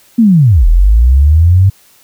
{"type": "linear two-way sweep", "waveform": "sine", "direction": "down then up", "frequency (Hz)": [241.2, 38.45, 99.1], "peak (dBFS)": -3, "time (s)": [0.18, 1.7], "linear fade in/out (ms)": 10, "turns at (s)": 0.67, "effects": ["white hiss -46 dBFS RMS until 2.03 s"]}